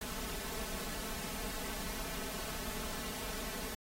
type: noise with comb filter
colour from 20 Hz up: pink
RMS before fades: -41 dBFS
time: 0.01-3.75 s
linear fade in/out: 5 ms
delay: 4.6 ms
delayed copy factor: +0.95
effects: AAC 48 kbps